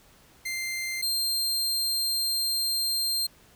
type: tone pair in turn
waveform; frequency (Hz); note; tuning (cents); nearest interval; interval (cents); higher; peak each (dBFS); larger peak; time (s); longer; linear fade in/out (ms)
sawtooth; 2090 / 4180; C7 / C8; -2 / -2; octave; 1200; second; -26 / -22; second; 0.45-1.02 / 1.02-3.27; second; 10
effects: pink hiss -57 dBFS RMS until 3.55 s